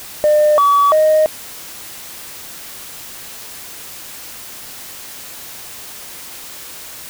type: tone with pitch steps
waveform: sine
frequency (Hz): 602 / 1140 / 621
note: D5 / C#6 / D#5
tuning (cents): +43 / +48 / -3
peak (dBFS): -7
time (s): 0.24-1.26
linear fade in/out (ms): 0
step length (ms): 340
effects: tanh soft clip ceiling -6 dBFS + white hiss -33 dBFS RMS until 7.09 s